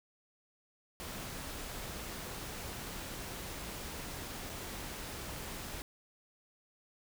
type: noise with dropouts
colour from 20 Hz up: pink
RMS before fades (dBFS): -43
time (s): 1-5.82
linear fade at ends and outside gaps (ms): 0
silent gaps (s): 4.494-4.498
effects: none